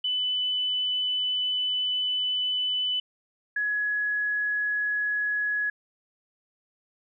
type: tone pair in turn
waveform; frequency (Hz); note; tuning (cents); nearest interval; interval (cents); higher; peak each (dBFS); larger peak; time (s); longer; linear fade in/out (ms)
sine; 2998 / 1682.6; F#7 / G#6; +22 / +22; minor seventh; 1000; first; -24; neither; 0.04-3 / 3.56-5.7; first; 5
effects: none